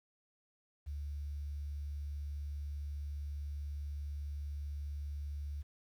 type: tone with quantisation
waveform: sine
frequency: 72.4 Hz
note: D2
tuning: 24 cents flat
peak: -38 dBFS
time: 0.86-5.63 s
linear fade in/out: 20 ms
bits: 11
effects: none